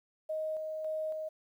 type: tone with tremolo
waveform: sine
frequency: 626 Hz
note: D#5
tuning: 10 cents sharp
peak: -32 dBFS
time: 0.29-1.29 s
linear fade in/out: 10 ms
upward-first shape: square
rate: 1.8 Hz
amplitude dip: 30%
effects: 11-bit